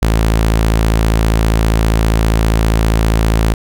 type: tone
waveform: sawtooth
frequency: 55 Hz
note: A1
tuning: in tune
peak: -6 dBFS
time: 0.02-3.54 s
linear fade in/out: 5 ms
effects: none